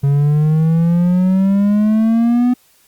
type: exponential sweep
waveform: triangle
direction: up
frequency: 138.59 to 250 Hz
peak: -8 dBFS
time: 0.03-2.54 s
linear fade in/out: 10 ms
effects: white hiss -53 dBFS RMS until 2.87 s + Opus 48 kbps